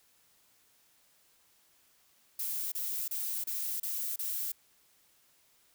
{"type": "noise bursts", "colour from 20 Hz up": "violet", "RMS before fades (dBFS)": -35, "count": 6, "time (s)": [2.39, 4.52], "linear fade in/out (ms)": 5, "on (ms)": 330, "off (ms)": 30, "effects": ["white hiss -67 dBFS RMS until 5.74 s"]}